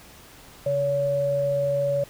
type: tone pair together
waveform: sine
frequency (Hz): 139.15 / 566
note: C#3 / C#5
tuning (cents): +7 / +36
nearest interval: 2 octaves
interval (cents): 2429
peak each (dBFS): -30 / -21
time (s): 0.66-2.04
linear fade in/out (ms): 5
effects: pink hiss -48 dBFS RMS until 2.09 s